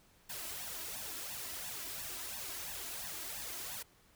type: noise with flanger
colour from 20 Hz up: white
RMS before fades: -43 dBFS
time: 0.29-3.83 s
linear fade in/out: 10 ms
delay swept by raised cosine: 1.1 to 3.1 ms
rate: 2.9 Hz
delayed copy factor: +0.8
effects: pink hiss -66 dBFS RMS until 4.15 s